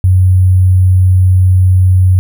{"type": "tone with sample-and-hold", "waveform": "sine", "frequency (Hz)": 92.5, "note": "F#2", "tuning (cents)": 0, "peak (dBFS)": -4, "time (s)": [0.04, 2.19], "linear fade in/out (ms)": 0, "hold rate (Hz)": 11025, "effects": []}